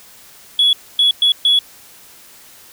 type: tone bursts at uneven times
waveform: sine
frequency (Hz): 3378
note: G#7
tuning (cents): +29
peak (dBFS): -8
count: 4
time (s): 0.59-0.73 / 0.99-1.11 / 1.22-1.32 / 1.45-1.59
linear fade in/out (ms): 2
effects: tanh soft clip ceiling -6 dBFS + white hiss -43 dBFS RMS until 2.72 s